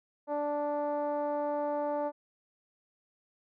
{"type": "tone with low-pass filter", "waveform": "10% pulse", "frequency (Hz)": 292.9, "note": "D4", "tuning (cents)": -5, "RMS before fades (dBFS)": -32, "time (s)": [0.27, 2.12], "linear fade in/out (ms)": 50, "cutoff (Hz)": 720, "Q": 4.7, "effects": []}